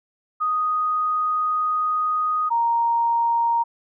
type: tone pair in turn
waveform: sine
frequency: 1244.5 / 932.3 Hz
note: D#6 / A#5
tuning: 0 / 0 cents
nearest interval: perfect fourth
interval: 500 cents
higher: first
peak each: -19 / -17 dBFS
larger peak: second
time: 0.4-2.5 / 2.5-3.64 s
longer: first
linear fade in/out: 20 ms
effects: none